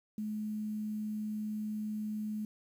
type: tone with quantisation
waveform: sine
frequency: 213.2 Hz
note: G#3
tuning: 46 cents sharp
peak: -34 dBFS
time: 0.18-2.45 s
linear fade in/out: 2 ms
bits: 10
effects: none